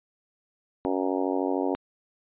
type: harmonic tone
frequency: 93.3 Hz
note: F#2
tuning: 15 cents sharp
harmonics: 3 / 4 / 5 / 6 / 7 / 8 / 9 / 10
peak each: -28 / -30 / -32 / -34 / -35 / -36 / -37 / -38 dBFS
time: 0.85-1.75 s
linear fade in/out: 0 ms
effects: resampled to 8000 Hz